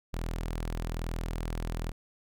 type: tone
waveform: sawtooth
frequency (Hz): 41.13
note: E1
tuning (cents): -3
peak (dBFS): -28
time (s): 0.13-1.92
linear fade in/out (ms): 10
effects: none